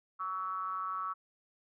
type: ring-modulated tone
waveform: triangle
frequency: 93.7 Hz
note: F#2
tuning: 22 cents sharp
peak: -29 dBFS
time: 0.19-1.14 s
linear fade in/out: 20 ms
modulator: 1220 Hz
effects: none